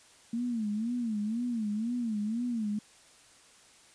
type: tone with vibrato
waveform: sine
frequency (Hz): 225.5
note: A3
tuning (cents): +43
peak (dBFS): -29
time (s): 0.33-2.79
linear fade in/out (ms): 5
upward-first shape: sine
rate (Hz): 2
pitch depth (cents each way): 150
effects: white hiss -58 dBFS RMS until 3.94 s + resampled to 22050 Hz